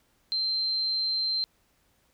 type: tone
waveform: sine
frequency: 4129 Hz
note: C8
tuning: 24 cents flat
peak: -25 dBFS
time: 0.32-1.44 s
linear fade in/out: 0 ms
effects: pink hiss -68 dBFS RMS until 2.13 s